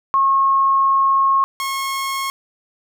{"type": "tone pair in turn", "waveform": ["sine", "sawtooth"], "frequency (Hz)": [1086, 1086], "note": ["C#6", "C#6"], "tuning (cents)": [-36, -36], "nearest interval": "unison", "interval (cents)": 0, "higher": "neither", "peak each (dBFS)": [-12, -17], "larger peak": "first", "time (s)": [[0.14, 1.44], [1.6, 2.3]], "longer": "first", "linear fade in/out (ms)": 0, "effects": []}